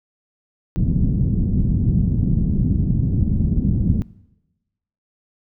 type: low-pass noise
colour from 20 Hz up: white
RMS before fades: -18 dBFS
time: 0.76-4.02 s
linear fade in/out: 0 ms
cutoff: 200 Hz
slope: 24 dB/octave
effects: noise-tail reverb RT60 1.0 s tail -22 dB re dry